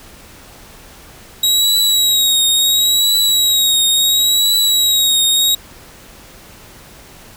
sawtooth tone with vibrato, 3824 Hz, A#7, 43 cents sharp, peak -8 dBFS, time 1.43-5.55 s, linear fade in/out 5 ms, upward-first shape triangle, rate 0.72 Hz, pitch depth 55 cents each way, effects pink hiss -40 dBFS RMS until 7.36 s

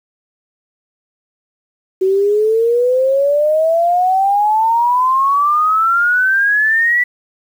sine exponential sweep, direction up, 373.9 to 1975.5 Hz, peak -10 dBFS, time 2.01-7.04 s, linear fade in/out 10 ms, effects 7-bit

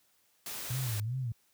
white noise, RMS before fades -40 dBFS, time 0.46-1 s, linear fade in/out 2 ms
sine tone with vibrato, 116.9 Hz, A#2, 5 cents sharp, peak -31 dBFS, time 0.7-1.32 s, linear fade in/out 5 ms, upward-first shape sine, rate 2.6 Hz, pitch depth 210 cents each way
effects white hiss -70 dBFS RMS until 1.53 s + high-pass 60 Hz 12 dB/octave

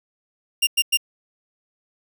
sawtooth tone bursts, 2794 Hz, F7, in tune, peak -12 dBFS, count 3, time 0.62-0.973 s, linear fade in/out 10 ms, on 51 ms, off 100 ms, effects none

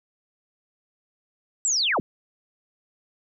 sine linear sweep, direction down, 7902 to 112.4 Hz, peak -20 dBFS, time 1.65-2 s, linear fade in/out 0 ms, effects none

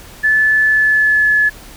sine tone with pitch glide, 1737 to 1713.1 Hz, A6 to A6, -23 to -47 cents, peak -9 dBFS, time 0.23-1.5 s, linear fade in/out 20 ms, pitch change -24 cents, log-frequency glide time 0.64-1.36 s, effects added 40 Hz sine -41 dBFS peak until 1.76 s + pink hiss -38 dBFS RMS until 1.76 s

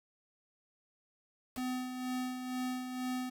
pink noise with exponential decay, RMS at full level -41 dBFS, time 1.56-1.65 s, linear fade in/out 2 ms, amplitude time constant 18 ms
square tone with tremolo, 253.4 Hz, B3, 45 cents sharp, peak -34 dBFS, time 1.57-3.3 s, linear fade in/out 10 ms, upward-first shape sine, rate 2.1 Hz, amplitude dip 50%
effects none

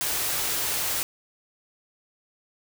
white band-stop noise, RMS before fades -27 dBFS, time 0.01-1.03 s, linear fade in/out 0 ms, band 180 to 260 Hz, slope 96 dB/octave, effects none

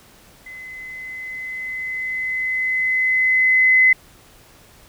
sine tone with level ramp, 2035 Hz, C7, 49 cents flat, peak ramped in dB -34 to -9 dBFS, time 0.46-3.93 s, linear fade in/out 5 ms, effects pink hiss -49 dBFS RMS until 4.88 s

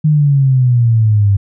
sine exponential sweep, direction down, 155.56 to 98 Hz, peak -7 dBFS, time 0.04-1.37 s, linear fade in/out 10 ms, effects none

